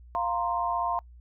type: chord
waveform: sine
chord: F suspended fourth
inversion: none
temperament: just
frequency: 698.5 / 931.3 / 1047.7 Hz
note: F5 / Bb5 / C6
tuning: 0 / -2 / +2 cents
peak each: -30 dBFS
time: 0.15-0.99 s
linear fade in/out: 0 ms
effects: noise-tail reverb RT60 0.1 s tail -25 dB re dry + added 60 Hz sine -47 dBFS peak until 1.2 s